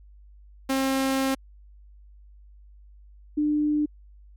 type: tone pair in turn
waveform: sawtooth / sine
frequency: 267.5 / 298.8 Hz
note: C4 / D4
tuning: +38 / +30 cents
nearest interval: major second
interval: 192 cents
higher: second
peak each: -18 / -20 dBFS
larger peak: first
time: 0.69-1.35 / 3.37-3.86 s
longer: first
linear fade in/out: 10 ms
effects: added 50 Hz sine -47 dBFS peak until 4.36 s + MP3 96 kbps